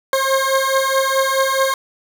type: beating tone pair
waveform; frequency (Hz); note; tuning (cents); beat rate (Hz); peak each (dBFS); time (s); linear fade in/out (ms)
20% pulse; 533 / 537.7; C5 / C5; +32 / +47; 4.7; -13; 0.13-1.74; 2
effects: none